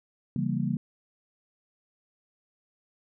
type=chord; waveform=sine; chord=C# diminished seventh; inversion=none; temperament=equal with one note detuned; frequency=138.59 / 167.11 / 196 / 233.1 Hz; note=C#3 / E3 / G3 / Bb3; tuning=0 / +24 / 0 / 0 cents; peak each=-31 dBFS; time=0.36-0.77 s; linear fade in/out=2 ms; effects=none